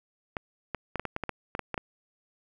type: clicks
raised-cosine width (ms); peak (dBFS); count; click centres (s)
0.5; -16; 12; 0.368 / 0.747 / 0.957 / 0.996 / 1.053 / 1.164 / 1.237 / 1.293 / 1.551 / 1.593 / 1.743 / 1.778
effects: 9-bit